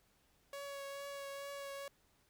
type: tone with vibrato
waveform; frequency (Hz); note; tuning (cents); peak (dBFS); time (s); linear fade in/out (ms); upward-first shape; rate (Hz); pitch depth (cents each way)
sawtooth; 559; C#5; +14; -40; 0.53-1.88; 2; triangle; 2.3; 17
effects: pink hiss -73 dBFS RMS until 2.29 s